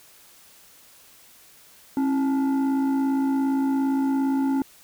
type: tone with frequency modulation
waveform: sine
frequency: 270.3 Hz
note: C#4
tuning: 44 cents flat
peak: -17 dBFS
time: 1.97-4.62 s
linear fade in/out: 2 ms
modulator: 598 Hz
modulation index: 0.46
effects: tanh soft clip ceiling -19 dBFS + white hiss -52 dBFS RMS until 4.83 s